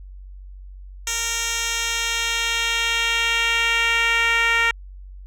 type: tone with band-pass filter sweep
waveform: 10% pulse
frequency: 462.5 Hz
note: A#4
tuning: 14 cents flat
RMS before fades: -21 dBFS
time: 1.07-4.71 s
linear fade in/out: 2 ms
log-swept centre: 6000 to 2100 Hz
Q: 1.5
effects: added 47 Hz sine -36 dBFS peak until 5.26 s